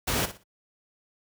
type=noise with echo; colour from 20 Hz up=pink; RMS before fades=-26 dBFS; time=0.07-0.26 s; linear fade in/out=10 ms; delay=59 ms; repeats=3; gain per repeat=-12 dB; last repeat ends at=0.437 s; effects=high-pass 60 Hz 12 dB/octave